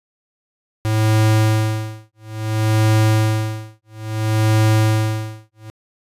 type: tone with tremolo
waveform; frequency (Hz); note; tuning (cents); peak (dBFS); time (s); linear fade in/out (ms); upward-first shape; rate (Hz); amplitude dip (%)
square; 109.1; A2; -14; -12; 0.85-5.7; 0; sine; 0.59; 100
effects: resampled to 32000 Hz